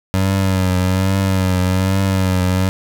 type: tone with vibrato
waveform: 25% pulse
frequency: 94.2 Hz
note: F#2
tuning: 32 cents sharp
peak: -10 dBFS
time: 0.14-2.69 s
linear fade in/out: 0 ms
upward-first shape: triangle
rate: 1.2 Hz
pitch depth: 57 cents each way
effects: none